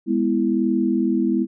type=chord; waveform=sine; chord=E major; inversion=first; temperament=just; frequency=206 / 247.2 / 329.6 Hz; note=G#3 / B3 / E4; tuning=-14 / +2 / 0 cents; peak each=-22 / -21 / -21 dBFS; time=0.06-1.47 s; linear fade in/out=50 ms; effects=none